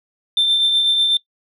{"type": "tone with tremolo", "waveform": "sine", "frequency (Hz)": 3567, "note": "A7", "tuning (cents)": 23, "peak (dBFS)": -10, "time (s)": [0.37, 1.17], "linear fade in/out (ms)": 2, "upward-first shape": "triangle", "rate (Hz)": 8.1, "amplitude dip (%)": 45, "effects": ["noise-tail reverb RT60 0.1 s tail -20 dB re dry", "tanh soft clip ceiling -10 dBFS"]}